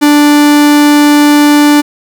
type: tone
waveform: 45% pulse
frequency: 293.7 Hz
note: D4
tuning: in tune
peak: -3 dBFS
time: 0.01-1.82 s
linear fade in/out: 20 ms
effects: none